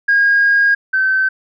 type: tone pair in turn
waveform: sine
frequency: 1630 / 1539.2 Hz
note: G#6 / G6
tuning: -33 / -32 cents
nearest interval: minor second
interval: 99 cents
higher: first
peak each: -8 / -11 dBFS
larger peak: first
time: 0.08-0.75 / 0.93-1.29 s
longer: first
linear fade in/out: 10 ms
effects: tanh soft clip ceiling -5 dBFS